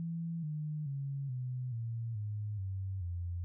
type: tone with pitch steps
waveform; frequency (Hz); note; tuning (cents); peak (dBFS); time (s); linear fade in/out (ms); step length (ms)
sine; 166.6 / 151.89 / 138.48 / 126.26 / 115.11 / 104.95 / 95.69 / 87.24; E3 / D#3 / C#3 / B2 / A#2 / G#2 / G2 / F2; +19 / -41 / -1 / +39 / -21 / +19 / -41 / -1; -35; 0-3.44; 0; 430
effects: none